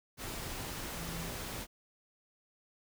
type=tone in noise; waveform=sine; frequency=167.6 Hz; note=E3; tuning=29 cents sharp; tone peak=-43 dBFS; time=0.94-1.33 s; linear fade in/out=50 ms; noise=pink; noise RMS=-41 dBFS; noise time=0.17-1.67 s; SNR=-5 dB; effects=none